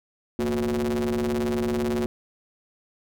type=ring-modulated tone; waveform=45% pulse; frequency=68 Hz; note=C#2; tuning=33 cents flat; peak=-20 dBFS; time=0.39-2.06 s; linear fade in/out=0 ms; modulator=297 Hz; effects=none